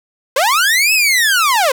sawtooth linear two-way sweep, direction up then down, 486.7 to 2637 to 486.7 Hz, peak -7 dBFS, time 0.36-1.72 s, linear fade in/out 5 ms, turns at 0.93 s, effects none

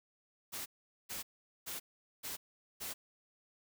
white noise bursts, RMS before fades -42 dBFS, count 5, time 0.52-2.94 s, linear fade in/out 20 ms, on 140 ms, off 430 ms, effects none

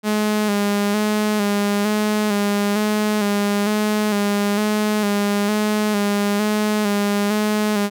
sawtooth tone with vibrato, 207.7 Hz, G#3, in tune, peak -13 dBFS, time 0.03-7.9 s, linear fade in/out 50 ms, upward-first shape square, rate 1.1 Hz, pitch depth 34 cents each way, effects none

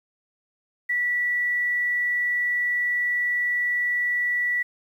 sine tone, 1950 Hz, B6, 23 cents flat, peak -21 dBFS, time 0.89-4.63 s, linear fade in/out 10 ms, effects 9-bit

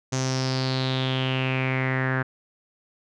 sawtooth tone with low-pass filter sweep, 130.81 Hz, C3, in tune, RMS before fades -25 dBFS, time 0.12-2.23 s, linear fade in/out 10 ms, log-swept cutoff 6400 to 1600 Hz, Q 5.9, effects none

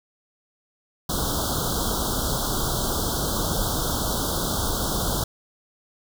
pink band-stop noise, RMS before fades -25 dBFS, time 1.09-5.24 s, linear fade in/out 5 ms, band 1500 to 3200 Hz, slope 96 dB/octave, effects none

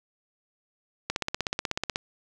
click train, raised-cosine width 0.2 ms, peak -10 dBFS, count 15, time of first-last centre 1.1-1.959 s, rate 16.3 Hz, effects none

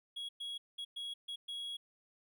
triangle tone bursts at uneven times, 3322 Hz, G#7, in tune, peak -38 dBFS, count 6, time 0.16-0.29 / 0.4-0.58 / 0.78-0.85 / 0.96-1.14 / 1.28-1.36 / 1.48-1.77 s, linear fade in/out 10 ms, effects none

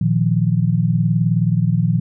sine chord, Bb suspended fourth, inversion none, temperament equal, 116.54 / 155.56 / 174.61 Hz, Bb2 / Eb3 / F3, 0 / 0 / 0 cents, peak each -18 dBFS, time 0.01-2 s, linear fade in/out 5 ms, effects none

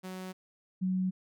sawtooth / sine tone pair in turn, 185.9 / 185.9 Hz, F#3 / F#3, +8 / +8 cents, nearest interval unison, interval 0 cents, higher neither, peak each -35 / -27 dBFS, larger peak second, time 0.03-0.33 / 0.81-1.11 s, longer neither, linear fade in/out 20 ms, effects none

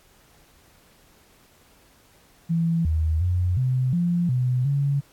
sine tone with pitch steps, 166.4 / 79.3 / 89.7 / 128.3 / 173.9 / 126 / 140.7 Hz, E3 / D#2 / F2 / C3 / F3 / B2 / C#3, +17 / +33 / +47 / -34 / -7 / +35 / +26 cents, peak -19 dBFS, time 2.49-5.01 s, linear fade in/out 20 ms, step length 360 ms, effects pink hiss -57 dBFS RMS until 5.12 s + AAC 64 kbps

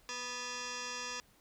sine tone with frequency modulation, 1975.5 Hz, B6, in tune, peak -38 dBFS, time 0.09-1.2 s, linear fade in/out 0 ms, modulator 740 Hz, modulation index 6, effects pink hiss -66 dBFS RMS until 1.4 s

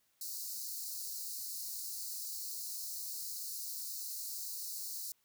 white high-pass noise, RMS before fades -42 dBFS, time 0.21-5.12 s, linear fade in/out 2 ms, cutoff 4100 Hz, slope 96 dB/octave, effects white hiss -75 dBFS RMS until 5.24 s

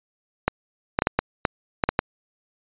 clicks, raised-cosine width 0.5 ms, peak -3 dBFS, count 9, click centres 0.48 / 0.989 / 1.021 / 1.071 / 1.19 / 1.452 / 1.838 / 1.89 / 1.991 s, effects resampled to 8000 Hz

